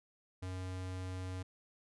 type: tone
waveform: square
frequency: 92.5 Hz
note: F#2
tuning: in tune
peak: -40 dBFS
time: 0.42-1.43 s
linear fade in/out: 10 ms
effects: resampled to 24000 Hz